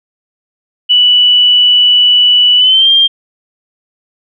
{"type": "tone with pitch glide", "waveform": "sine", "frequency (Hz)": [2960, 3191], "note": ["F#7", "G7"], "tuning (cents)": [0, 30], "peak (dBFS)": -4, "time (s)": [0.89, 3.08], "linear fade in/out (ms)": 20, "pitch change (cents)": 130, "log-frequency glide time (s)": [2.57, 2.89], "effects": []}